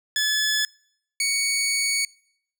15% pulse tone pair in turn, 1718 / 2236 Hz, A6 / C#7, -42 / +14 cents, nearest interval perfect fourth, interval 456 cents, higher second, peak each -14 dBFS, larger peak neither, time 0.16-0.65 / 1.2-2.05 s, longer second, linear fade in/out 2 ms, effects noise-tail reverb RT60 0.7 s tail -26 dB re dry

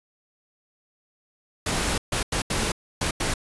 pink noise bursts at uneven times, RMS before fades -25 dBFS, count 6, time 1.66-1.98 / 2.12-2.23 / 2.32-2.42 / 2.5-2.72 / 3.01-3.11 / 3.2-3.34 s, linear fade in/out 5 ms, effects resampled to 24000 Hz

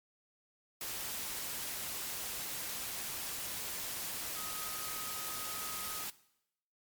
sine tone in noise, 1261 Hz, D#6, 23 cents sharp, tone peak -47 dBFS, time 4.36-6.04 s, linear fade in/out 2 ms, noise white, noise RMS -40 dBFS, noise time 0.81-6.1 s, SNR -10 dB, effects noise-tail reverb RT60 0.8 s tail -19 dB re dry + MP3 96 kbps

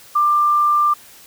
sine tone, 1188 Hz, D6, 20 cents sharp, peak -12 dBFS, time 0.15-0.94 s, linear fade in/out 10 ms, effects white hiss -44 dBFS RMS until 1.26 s

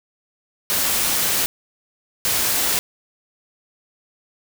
white noise bursts at uneven times, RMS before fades -20 dBFS, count 2, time 0.7-1.46 / 2.25-2.79 s, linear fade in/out 0 ms, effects none

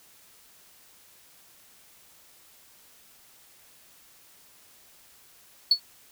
sine tone with exponential decay, 4414 Hz, C#8, 8 cents flat, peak -11 dBFS, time 5.71-5.8 s, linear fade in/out 5 ms, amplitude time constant 18 ms, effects tanh soft clip ceiling -11 dBFS + white hiss -56 dBFS RMS until 6.11 s

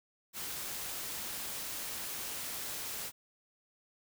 white noise, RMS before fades -40 dBFS, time 0.33-3.12 s, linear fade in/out 50 ms, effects none

